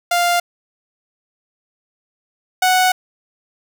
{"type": "tone pair in turn", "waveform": "sawtooth", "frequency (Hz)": [698.5, 740], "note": ["F5", "F#5"], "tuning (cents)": [0, 0], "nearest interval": "minor second", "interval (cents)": 100, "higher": "second", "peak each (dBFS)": [-10, -8], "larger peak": "second", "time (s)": [[0.11, 0.4], [2.62, 2.92]], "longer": "second", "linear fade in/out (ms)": 5, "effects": []}